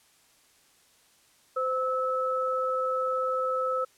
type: tone pair together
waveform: sine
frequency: 516 / 1302.5 Hz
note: C5 / E6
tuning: -24 / -21 cents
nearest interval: octave + major third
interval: 1603 cents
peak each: -28 dBFS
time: 1.56-3.85 s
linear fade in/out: 10 ms
effects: white hiss -62 dBFS RMS until 3.97 s + low-pass 11000 Hz 12 dB/octave